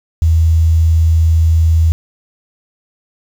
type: tone with quantisation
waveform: sine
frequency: 81.3 Hz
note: E2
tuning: 23 cents flat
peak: -7 dBFS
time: 0.22-1.92 s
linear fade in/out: 0 ms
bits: 6
effects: none